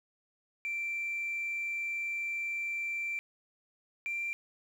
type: tone pair in turn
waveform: sine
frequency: 2349 / 2362 Hz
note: D7 / D7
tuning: 0 / +9 cents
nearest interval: unison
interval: 9 cents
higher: second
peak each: -31 / -31 dBFS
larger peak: neither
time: 0.65-3.19 / 4.06-4.33 s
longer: first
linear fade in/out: 0 ms
effects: tanh soft clip ceiling -29 dBFS + 10-bit